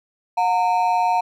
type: ring-modulated tone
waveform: triangle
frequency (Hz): 820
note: G#5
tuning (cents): -22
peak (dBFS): -11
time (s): 0.37-1.21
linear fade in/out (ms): 10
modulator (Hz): 97.2
effects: none